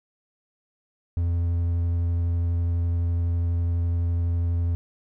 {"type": "tone with vibrato", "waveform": "triangle", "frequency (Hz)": 85.5, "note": "F2", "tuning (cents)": -36, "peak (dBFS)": -19, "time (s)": [1.17, 4.75], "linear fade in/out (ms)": 0, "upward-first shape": "sine", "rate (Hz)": 12, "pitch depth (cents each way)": 10, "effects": []}